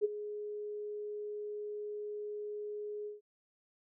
sine tone with ADSR envelope, 417.9 Hz, G#4, 11 cents sharp, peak -24 dBFS, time 0.01-3.21 s, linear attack 35 ms, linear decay 21 ms, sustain -14 dB, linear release 150 ms, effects none

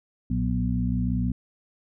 harmonic tone with a mistuned harmonic, 61 Hz, B1, 21 cents flat, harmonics 1 / 2 / 3 / 4, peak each -28 / -28 / -28 / -28 dBFS, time 0.3-1.32 s, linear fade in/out 5 ms, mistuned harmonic 2, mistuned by -72 cents, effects none

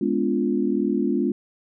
sine chord, G# diminished seventh, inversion none, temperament equal with one note detuned, 207.7 / 246.9 / 287.3 / 349.2 Hz, G#3 / B3 / D4 / F4, 0 / 0 / -38 / 0 cents, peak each -25 dBFS, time 0.01-1.32 s, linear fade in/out 5 ms, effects none

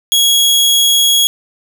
sawtooth tone, 3322 Hz, G#7, in tune, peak -5 dBFS, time 0.12-1.27 s, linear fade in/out 0 ms, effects none

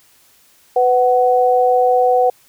sine tone pair together, 499.7 / 745.5 Hz, B4 / F#5, +20 / +13 cents, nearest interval perfect fifth, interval 693 cents, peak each -13 dBFS, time 0.76-2.3 s, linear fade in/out 5 ms, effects white hiss -52 dBFS RMS until 2.48 s

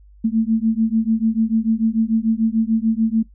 sine beating tone pair, 220 / 226.8 Hz, A3 / A#3, 0 / -47 cents, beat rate 6.8 Hz, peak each -18 dBFS, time 0.24-3.23 s, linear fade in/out 10 ms, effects noise-tail reverb RT60 0.1 s tail -18 dB re dry + added 50 Hz sine -44 dBFS peak until 3.34 s

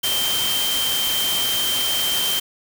sine tone in noise, 3136 Hz, G7, in tune, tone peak -21 dBFS, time 0.03-2.4 s, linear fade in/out 10 ms, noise white, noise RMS -24 dBFS, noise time 0.03-2.4 s, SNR 0 dB, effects none

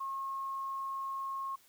sine tone, 1082 Hz, C#6, 42 cents flat, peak -35 dBFS, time 0-1.56 s, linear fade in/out 10 ms, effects white hiss -64 dBFS RMS until 1.68 s

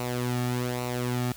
sawtooth tone with flanger, 123.47 Hz, B2, in tune, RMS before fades -29 dBFS, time 0-1.32 s, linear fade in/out 0 ms, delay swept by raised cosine 0.6 to 2 ms, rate 1.2 Hz, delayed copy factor -0.6, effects added 60 Hz sine -52 dBFS peak until 1.36 s + white hiss -47 dBFS RMS until 1.36 s

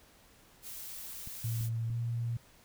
blue noise, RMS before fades -44 dBFS, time 0.62-1.7 s, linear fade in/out 50 ms
clicks, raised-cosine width 5 ms, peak -34 dBFS, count 3, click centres 1.274 / 1.61 / 1.901 s
sine tone with pitch glide, 114.4 to 117.48 Hz, A#2 to A#2, -32 to +14 cents, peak -31 dBFS, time 1.44-2.37 s, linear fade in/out 5 ms, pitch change +46 cents, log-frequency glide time 1.88-1.94 s
effects pink hiss -61 dBFS RMS until 2.64 s

